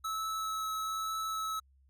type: tone with vibrato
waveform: square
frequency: 1300 Hz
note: E6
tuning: 24 cents flat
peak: -34 dBFS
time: 0.04-1.6 s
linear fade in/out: 10 ms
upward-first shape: triangle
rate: 1.1 Hz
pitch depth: 10 cents each way
effects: added 67 Hz sine -62 dBFS peak until 1.89 s + AAC 64 kbps